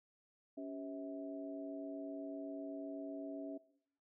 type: harmonic tone with a mistuned harmonic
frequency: 129.7 Hz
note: C3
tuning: 15 cents flat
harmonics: 2 / 3 / 4 / 5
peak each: -44 / -53 / -58 / -48 dBFS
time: 0.57-3.58 s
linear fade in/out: 10 ms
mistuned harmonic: 2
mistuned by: +140 cents
effects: noise-tail reverb RT60 0.7 s tail -20 dB re dry